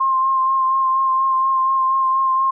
sine tone with vibrato, 1059 Hz, C6, 21 cents sharp, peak -14 dBFS, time 0-2.51 s, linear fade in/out 10 ms, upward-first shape sine, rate 4.2 Hz, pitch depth 19 cents each way, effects none

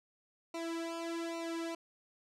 sawtooth tone with flanger, 333.2 Hz, E4, 19 cents sharp, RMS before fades -39 dBFS, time 0.54-1.75 s, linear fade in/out 5 ms, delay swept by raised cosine 0.6 to 2.5 ms, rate 1.2 Hz, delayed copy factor -1, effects low-pass 9000 Hz 12 dB/octave

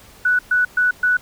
sine tone bursts, 1480 Hz, F#6, in tune, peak -13 dBFS, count 4, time 0.25-1.17 s, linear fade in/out 5 ms, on 140 ms, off 120 ms, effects pink hiss -46 dBFS RMS until 1.21 s

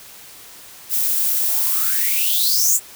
violet noise with high-pass filter sweep, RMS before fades -18 dBFS, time 0.89-2.8 s, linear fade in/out 50 ms, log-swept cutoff 230 to 7800 Hz, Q 9.4, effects white hiss -41 dBFS RMS until 2.95 s

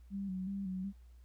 sine tone with vibrato, 191.8 Hz, G3, 37 cents flat, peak -36 dBFS, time 0.1-0.93 s, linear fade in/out 50 ms, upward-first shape square, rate 2.7 Hz, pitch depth 49 cents each way, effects added 60 Hz sine -54 dBFS peak until 1.24 s + pink hiss -75 dBFS RMS until 1.24 s

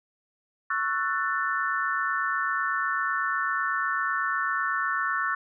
sine chord, F# minor seventh, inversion second, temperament just, 1110 / 1332 / 1480 / 1776 Hz, C#6 / E6 / F#6 / A6, +2 / +18 / 0 / +16 cents, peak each -30 dBFS, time 0.7-5.35 s, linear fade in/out 5 ms, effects none

